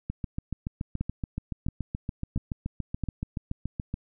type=two click trains; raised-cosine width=5 ms; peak=-16 / -18 dBFS; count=4 / 28; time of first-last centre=1.01-3.037 / 0.1-3.941 s; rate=1.48 / 7.03 Hz; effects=none